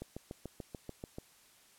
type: click train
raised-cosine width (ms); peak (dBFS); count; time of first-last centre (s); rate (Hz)
2; -28; 9; 0.02-1.184; 6.87
effects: white hiss -63 dBFS RMS until 1.78 s + low-pass 12000 Hz 12 dB/octave